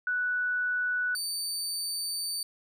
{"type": "tone pair in turn", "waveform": ["sine", "25% pulse"], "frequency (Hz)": [1480, 4586], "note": ["F#6", "D8"], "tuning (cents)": [0, -42], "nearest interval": "octave + minor sixth", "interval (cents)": 1958, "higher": "second", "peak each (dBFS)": -26, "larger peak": "neither", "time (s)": [[0.07, 1.15], [1.15, 2.43]], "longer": "second", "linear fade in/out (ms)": 2, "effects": []}